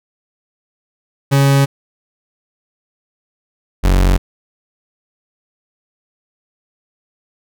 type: tone pair in turn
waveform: 40% pulse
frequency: 138.59 / 46.25 Hz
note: C#3 / F#1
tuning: 0 / 0 cents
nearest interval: octave + perfect fifth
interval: 1900 cents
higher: first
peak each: -8 dBFS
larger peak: neither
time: 1.31-1.66 / 3.83-4.18 s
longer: neither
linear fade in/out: 20 ms
effects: none